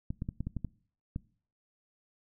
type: clicks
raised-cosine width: 5 ms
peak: -22 dBFS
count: 8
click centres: 0.105 / 0.221 / 0.289 / 0.406 / 0.47 / 0.567 / 0.647 / 1.161 s
effects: noise-tail reverb RT60 0.5 s tail -22 dB re dry